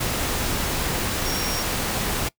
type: tone in noise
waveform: sine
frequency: 5580 Hz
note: F8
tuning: 2 cents flat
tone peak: -30 dBFS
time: 1.25-1.63 s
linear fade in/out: 10 ms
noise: pink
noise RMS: -25 dBFS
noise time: 0-2.29 s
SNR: -8 dB
effects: noise-tail reverb RT60 0.1 s tail -22 dB re dry